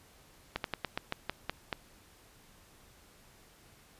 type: slowing click train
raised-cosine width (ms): 0.3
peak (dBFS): -16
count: 9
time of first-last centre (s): 0.56-1.728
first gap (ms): 82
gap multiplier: 1.16
effects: pink hiss -60 dBFS RMS until 3.99 s + resampled to 32000 Hz